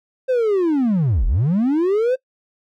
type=linear two-way sweep; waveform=triangle; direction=down then up; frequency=528 to 34.7 to 528 Hz; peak=-12 dBFS; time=0.28-2.16 s; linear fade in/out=20 ms; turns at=1.26 s; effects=noise-tail reverb RT60 0.1 s tail -23 dB re dry + tanh soft clip ceiling -8 dBFS